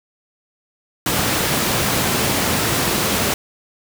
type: high-pass noise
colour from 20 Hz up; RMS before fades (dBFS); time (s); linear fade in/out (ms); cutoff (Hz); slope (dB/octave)
pink; -19; 1.06-3.34; 2; 100; 12
effects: none